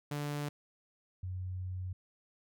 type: tone pair in turn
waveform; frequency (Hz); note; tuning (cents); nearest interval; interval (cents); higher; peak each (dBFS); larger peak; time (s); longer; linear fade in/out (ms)
sawtooth / sine; 146.2 / 92; D3 / F#2; -7 / -9; minor sixth; 802; first; -31 / -36; first; 0.11-0.49 / 1.23-1.93; second; 5
effects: none